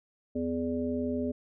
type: harmonic tone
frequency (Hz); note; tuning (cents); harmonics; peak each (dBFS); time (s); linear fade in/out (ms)
83.7; E2; +27; 1 / 3 / 5 / 7; -41 / -30 / -35 / -37; 0.35-1.32; 10
effects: none